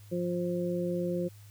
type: harmonic tone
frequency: 176 Hz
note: F3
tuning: 14 cents sharp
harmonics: 1 / 2 / 3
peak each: -32 / -33 / -34 dBFS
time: 0.11-1.29 s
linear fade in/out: 20 ms
effects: added 103 Hz sine -49 dBFS peak until 1.5 s + white hiss -60 dBFS RMS until 1.5 s